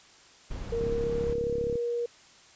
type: noise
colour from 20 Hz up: brown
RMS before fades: -36 dBFS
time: 0.5-1.34 s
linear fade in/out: 10 ms
type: tone with pitch glide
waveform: sine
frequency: 465 to 475 Hz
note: A#4 to A#4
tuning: -4 to +33 cents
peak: -27 dBFS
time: 0.72-2.06 s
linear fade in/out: 5 ms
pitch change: +37 cents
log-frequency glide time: 0.85-1.5 s
type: click train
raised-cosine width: 3 ms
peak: -23 dBFS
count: 34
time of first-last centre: 0.81-1.756 s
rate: 34.9 Hz
effects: white hiss -55 dBFS RMS until 2.55 s + resampled to 16000 Hz